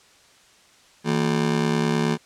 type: ring-modulated tone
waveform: 30% pulse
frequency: 196 Hz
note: G3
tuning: in tune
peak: -14 dBFS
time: 1.04-2.18 s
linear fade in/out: 50 ms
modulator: 34.8 Hz
effects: white hiss -54 dBFS RMS until 2.25 s + low-pass 7000 Hz 12 dB/octave